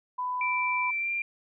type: tone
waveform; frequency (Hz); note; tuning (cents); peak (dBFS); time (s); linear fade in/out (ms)
sine; 998; B5; +18; -28; 0.18-0.91; 10
type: tone with pitch glide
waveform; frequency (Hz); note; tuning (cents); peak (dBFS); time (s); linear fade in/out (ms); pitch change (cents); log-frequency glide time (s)
sine; 2342 to 2380; D7 to D7; -5 to +22; -27; 0.41-1.22; 2; +27; 0.97-1.11
effects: none